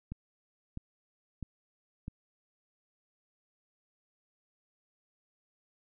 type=click train; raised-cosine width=5 ms; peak=-26 dBFS; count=4; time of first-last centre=0.12-2.081 s; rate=1.53 Hz; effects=none